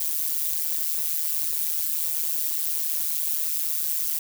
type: noise with amplitude modulation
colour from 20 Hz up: violet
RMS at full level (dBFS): -22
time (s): 0-4.19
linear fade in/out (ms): 5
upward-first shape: sine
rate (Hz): 156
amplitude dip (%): 95
effects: none